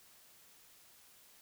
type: silence
effects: white hiss -62 dBFS RMS until 1.41 s